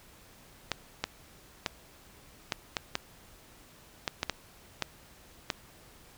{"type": "clicks", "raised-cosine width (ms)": 0.2, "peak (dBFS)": -11, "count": 11, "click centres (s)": [0.717, 1.04, 1.662, 2.522, 2.768, 2.954, 4.078, 4.231, 4.297, 4.823, 5.502], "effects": ["pink hiss -56 dBFS RMS until 6.17 s"]}